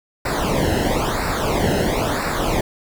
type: noise with flanger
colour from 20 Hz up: brown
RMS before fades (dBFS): -20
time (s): 0.25-2.61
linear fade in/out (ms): 5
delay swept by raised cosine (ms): 0.31 to 0.87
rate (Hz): 1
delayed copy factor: -0.85
effects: none